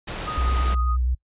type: noise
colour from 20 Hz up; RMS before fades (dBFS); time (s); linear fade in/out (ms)
pink; -31; 0.07-0.75; 10
type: tone with tremolo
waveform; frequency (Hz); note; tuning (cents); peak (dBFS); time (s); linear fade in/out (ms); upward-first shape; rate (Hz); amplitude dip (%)
sine; 1244.5; D#6; 0; -26; 0.26-0.97; 20; triangle; 9.7; 45
type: tone with vibrato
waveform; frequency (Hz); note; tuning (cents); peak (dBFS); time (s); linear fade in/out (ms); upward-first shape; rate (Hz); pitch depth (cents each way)
sine; 62.2; B1; +13; -19; 0.37-1.15; 10; triangle; 8.6; 50
effects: noise-tail reverb RT60 0.1 s tail -23 dB re dry + resampled to 8000 Hz

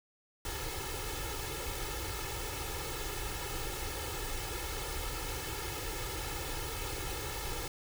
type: noise with comb filter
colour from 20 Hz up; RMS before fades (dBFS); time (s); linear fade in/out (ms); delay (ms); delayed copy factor
pink; -38; 0.45-7.68; 2; 2.3; +0.95
effects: none

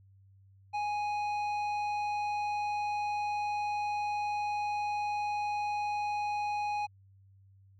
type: tone with low-pass filter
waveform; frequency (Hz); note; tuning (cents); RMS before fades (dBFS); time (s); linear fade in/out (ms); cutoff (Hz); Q
square; 830.6; G#5; 0; -33; 0.73-6.87; 20; 2900; 0.72
effects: added 97 Hz sine -57 dBFS peak until 7.79 s

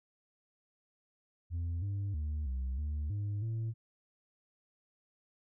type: tone with pitch steps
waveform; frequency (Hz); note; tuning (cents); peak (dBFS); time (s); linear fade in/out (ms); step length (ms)
sine; 85.1 / 99.8 / 75.5 / 64.7 / 74.5 / 102.7 / 112.5; F2 / G2 / D2 / C2 / D2 / G#2 / A2; -44 / +32 / +48 / -19 / +25 / -19 / +39; -30; 1.5-3.74; 50; 320
effects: tanh soft clip ceiling -32 dBFS

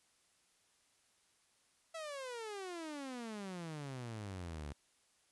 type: exponential sweep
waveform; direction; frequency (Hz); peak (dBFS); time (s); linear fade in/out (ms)
sawtooth; down; 665 to 69.1; -39; 1.94-4.73; 10
effects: white hiss -73 dBFS RMS until 5.31 s + resampled to 24000 Hz

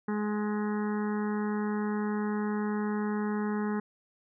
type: harmonic tone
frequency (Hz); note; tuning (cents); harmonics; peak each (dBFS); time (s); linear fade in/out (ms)
209.8; G#3; +18; 1 / 2 / 4 / 5 / 6 / 7 / 8 / 9; -29 / -35 / -41 / -43 / -45 / -46 / -47 / -48; 0.08-3.8; 5
effects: none

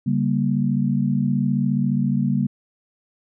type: chord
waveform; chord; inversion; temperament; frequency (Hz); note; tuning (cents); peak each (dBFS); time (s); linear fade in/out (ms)
sine; G diminished; second; just; 141.12 / 196 / 235.2; Db3 / G3 / Bb3; +31 / 0 / +16; -22; 0.06-2.47; 10
effects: none

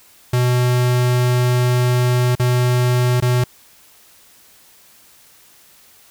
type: tone with dropouts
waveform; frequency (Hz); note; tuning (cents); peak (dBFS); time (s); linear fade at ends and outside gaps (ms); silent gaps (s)
square; 124; B2; +7; -14; 0.33-3.44; 5; 2.353-2.396 / 3.203-3.222
effects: white hiss -49 dBFS RMS until 6.1 s

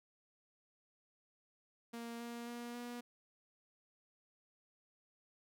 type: tone with pitch steps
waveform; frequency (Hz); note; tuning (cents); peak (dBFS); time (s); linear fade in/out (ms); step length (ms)
sawtooth; 233.5 / 236.1 / 238.7 / 241.3; A#3 / A#3 / A#3 / B3; +3 / +22 / +41 / -40; -40; 1.93-3.01; 10; 270
effects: none

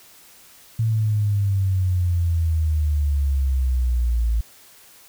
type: exponential sweep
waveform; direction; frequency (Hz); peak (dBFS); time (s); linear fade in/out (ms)
sine; down; 113.6 to 55.5; -17; 0.79-4.41; 5
effects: white hiss -49 dBFS RMS until 5.08 s

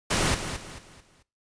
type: noise with echo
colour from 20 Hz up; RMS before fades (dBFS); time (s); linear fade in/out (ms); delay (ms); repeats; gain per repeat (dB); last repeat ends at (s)
pink; -24; 0.1-0.35; 10; 220; 4; -9; 1.23
effects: noise-tail reverb RT60 0.3 s tail -20 dB re dry + resampled to 22050 Hz

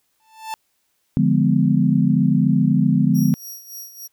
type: tone with exponential growth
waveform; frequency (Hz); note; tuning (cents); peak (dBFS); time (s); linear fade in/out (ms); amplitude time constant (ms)
45% pulse; 882; A5; +4; -23; 0.2-0.54; 0; 73
type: chord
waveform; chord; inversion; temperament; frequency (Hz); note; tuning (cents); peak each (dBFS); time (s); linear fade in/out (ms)
sine; D diminished seventh; none; equal with one note detuned; 146.83 / 174.61 / 207.7 / 250.8; D3 / F3 / Ab3 / Cb4; 0 / 0 / 0 / +27; -19; 1.17-3.34; 0
type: tone with tremolo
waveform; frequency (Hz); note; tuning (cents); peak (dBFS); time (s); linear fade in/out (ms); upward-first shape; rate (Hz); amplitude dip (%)
15% pulse; 5680; F8; +28; -26; 3.14-4.08; 20; sine; 3.5; 70
effects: white hiss -68 dBFS RMS until 4.12 s

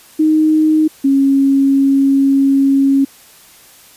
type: tone pair in turn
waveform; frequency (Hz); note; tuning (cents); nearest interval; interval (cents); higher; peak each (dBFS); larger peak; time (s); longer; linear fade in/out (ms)
sine; 311.1 / 273.9; D#4 / C#4; 0 / -21; major second; 221; first; -8; neither; 0.19-0.88 / 1.04-3.05; second; 10
effects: white hiss -43 dBFS RMS until 3.96 s + resampled to 32000 Hz

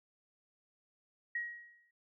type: tone with exponential decay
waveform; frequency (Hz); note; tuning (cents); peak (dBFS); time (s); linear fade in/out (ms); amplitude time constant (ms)
sine; 1897; A#6; +30; -32; 1.35-1.91; 5; 120
effects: none

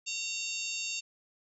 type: harmonic tone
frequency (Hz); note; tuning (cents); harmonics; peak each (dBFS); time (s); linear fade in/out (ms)
916; A#5; -31; 3 / 4 / 5 / 6 / 7 / 8; -37 / -42 / -41 / -46 / -42 / -40; 0.06-1.01; 20
effects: none

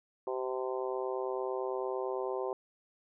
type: harmonic tone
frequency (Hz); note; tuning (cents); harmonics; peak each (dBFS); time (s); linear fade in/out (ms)
128.9; C3; -26; 3 / 4 / 5 / 6 / 7 / 8; -35 / -38 / -42 / -44 / -43 / -44; 0.27-2.53; 2
effects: none

